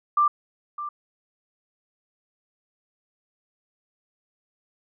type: tone with echo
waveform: sine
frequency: 1183 Hz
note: D6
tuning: 12 cents sharp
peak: -16 dBFS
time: 0.17-0.28 s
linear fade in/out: 5 ms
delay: 610 ms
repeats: 1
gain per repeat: -13 dB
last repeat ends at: 0.89 s
effects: none